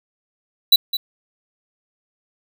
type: tone with echo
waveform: square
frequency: 3951 Hz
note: B7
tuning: in tune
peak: -8 dBFS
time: 0.72-0.76 s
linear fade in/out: 5 ms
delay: 210 ms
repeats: 1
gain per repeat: -12 dB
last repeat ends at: 0.97 s
effects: none